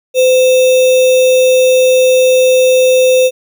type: tone with sample-and-hold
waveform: sine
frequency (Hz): 512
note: C5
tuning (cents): -38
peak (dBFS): -5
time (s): 0.14-3.31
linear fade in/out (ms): 50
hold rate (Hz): 3150
effects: none